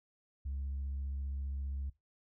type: tone with vibrato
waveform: sine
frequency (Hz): 68.7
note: C#2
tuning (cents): -15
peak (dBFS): -34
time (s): 0.45-1.9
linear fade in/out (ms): 10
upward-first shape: triangle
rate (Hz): 15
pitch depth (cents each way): 20
effects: noise-tail reverb RT60 0.2 s tail -20 dB re dry + tanh soft clip ceiling -33 dBFS